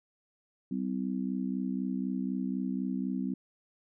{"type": "harmonic tone", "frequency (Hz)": 64, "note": "C2", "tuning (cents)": -38, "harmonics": [3, 4, 5], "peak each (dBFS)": [-33, -33, -41], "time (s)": [0.71, 3.34], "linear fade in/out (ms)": 5, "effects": []}